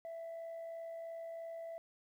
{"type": "tone with amplitude modulation", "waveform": "sine", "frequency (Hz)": 663, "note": "E5", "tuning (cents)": 10, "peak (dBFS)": -39, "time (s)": [0.05, 1.78], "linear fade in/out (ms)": 0, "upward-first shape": "sine", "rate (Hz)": 63, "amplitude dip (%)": 35, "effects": ["tanh soft clip ceiling -41 dBFS", "12-bit"]}